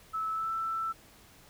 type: tone with pitch glide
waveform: sine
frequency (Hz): 1305 to 1327.8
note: E6 to E6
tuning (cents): -18 to +12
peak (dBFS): -30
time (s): 0.13-0.93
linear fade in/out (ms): 20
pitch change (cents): +30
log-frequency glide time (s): 0.32-0.52
effects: pink hiss -57 dBFS RMS until 1.49 s

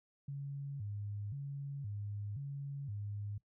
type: tone with vibrato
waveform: sine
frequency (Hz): 120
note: B2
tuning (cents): -49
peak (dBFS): -39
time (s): 0.28-3.38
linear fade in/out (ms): 5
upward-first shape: square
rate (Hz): 0.96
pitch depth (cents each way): 270
effects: noise-tail reverb RT60 0.1 s tail -19 dB re dry

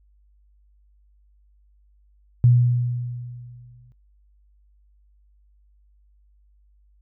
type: tone with exponential decay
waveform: sine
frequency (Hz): 121.9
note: B2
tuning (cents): -22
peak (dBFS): -10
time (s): 2.44-3.92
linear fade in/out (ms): 0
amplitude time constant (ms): 320
effects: noise-tail reverb RT60 0.2 s tail -21 dB re dry + added 50 Hz sine -55 dBFS peak until 7.01 s

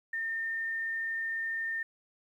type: tone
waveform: sine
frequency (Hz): 1814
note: A#6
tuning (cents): -48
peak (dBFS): -31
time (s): 0.13-1.83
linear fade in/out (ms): 5
effects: 11-bit

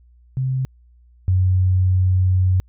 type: tone pair in turn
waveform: sine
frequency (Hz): 130.81 / 92.5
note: C3 / F#2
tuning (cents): 0 / 0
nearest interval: tritone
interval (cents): 600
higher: first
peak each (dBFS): -18 / -13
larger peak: second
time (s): 0.37-0.65 / 1.28-2.6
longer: second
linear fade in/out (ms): 0
effects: added 60 Hz sine -48 dBFS peak until 2.68 s

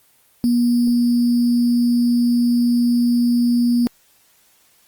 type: tone with sample-and-hold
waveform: sine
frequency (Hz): 240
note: B3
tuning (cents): -49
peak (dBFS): -13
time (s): 0.44-3.87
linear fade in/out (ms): 0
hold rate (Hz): 4900
effects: white hiss -56 dBFS RMS until 4.87 s + Opus 24 kbps

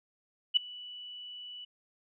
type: tone with ADSR envelope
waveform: sine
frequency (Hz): 2960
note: F#7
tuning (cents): 0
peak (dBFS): -18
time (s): 0.54-1.65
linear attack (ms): 27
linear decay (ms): 7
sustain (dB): -24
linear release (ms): 9
effects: none

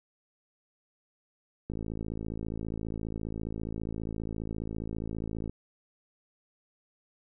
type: click train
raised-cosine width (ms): 3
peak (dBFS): -23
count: 209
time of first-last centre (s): 1.7-5.496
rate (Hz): 54.8
effects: none

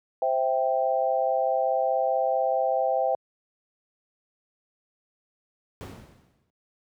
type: chord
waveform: sine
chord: C major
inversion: none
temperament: equal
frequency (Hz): 523.3 / 659.3 / 784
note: C5 / E5 / G5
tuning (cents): 0 / 0 / 0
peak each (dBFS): -26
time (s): 0.22-3.15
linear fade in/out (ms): 2
type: noise with exponential decay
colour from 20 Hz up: brown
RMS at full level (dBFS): -30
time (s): 5.81-6.5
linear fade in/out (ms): 0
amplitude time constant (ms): 150
effects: high-pass 100 Hz 12 dB/octave

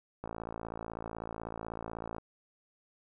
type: click train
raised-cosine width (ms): 1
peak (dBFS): -25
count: 110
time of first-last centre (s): 0.24-2.183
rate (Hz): 56.1
effects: none

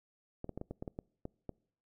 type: clicks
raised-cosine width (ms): 2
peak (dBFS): -27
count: 10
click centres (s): 0.444 / 0.493 / 0.576 / 0.614 / 0.71 / 0.825 / 0.878 / 0.989 / 1.254 / 1.493
effects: noise-tail reverb RT60 0.6 s tail -26 dB re dry

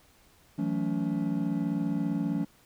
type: chord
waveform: triangle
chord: F# minor seventh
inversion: third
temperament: equal with one note detuned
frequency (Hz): 164.81 / 185 / 220 / 283.2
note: E3 / F#3 / A3 / C#4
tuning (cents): 0 / 0 / 0 / +37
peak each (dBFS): -31 / -31 / -31 / -29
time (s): 0.58-2.45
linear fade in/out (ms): 10
effects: pink hiss -61 dBFS RMS until 2.65 s

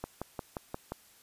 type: click train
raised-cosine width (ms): 1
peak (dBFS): -21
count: 6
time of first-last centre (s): 0.04-0.92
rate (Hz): 5.68
effects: white hiss -60 dBFS RMS until 1.22 s + resampled to 32000 Hz

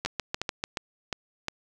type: two click trains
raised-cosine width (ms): 0.2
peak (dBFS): -11 / -12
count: 5 / 5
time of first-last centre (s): 0.05-0.639 / 0.06-1.483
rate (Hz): 6.79 / 2.81
effects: none

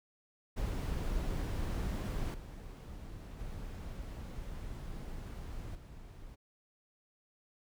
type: noise with level steps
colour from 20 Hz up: brown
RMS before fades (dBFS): -35 / -46 / -43 / -50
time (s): 0.56-6.36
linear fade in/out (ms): 20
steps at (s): 2.34 / 3.39 / 5.75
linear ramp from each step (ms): 2
effects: none

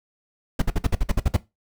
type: noise bursts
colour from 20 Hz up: brown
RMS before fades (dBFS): -18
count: 10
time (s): 0.59-1.366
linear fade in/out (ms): 5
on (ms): 29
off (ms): 54
effects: noise-tail reverb RT60 0.2 s tail -17 dB re dry

